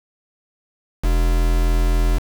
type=tone with quantisation; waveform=triangle; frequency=41.88 Hz; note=E1; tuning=28 cents sharp; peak=-12 dBFS; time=1.03-2.19 s; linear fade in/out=20 ms; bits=4; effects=none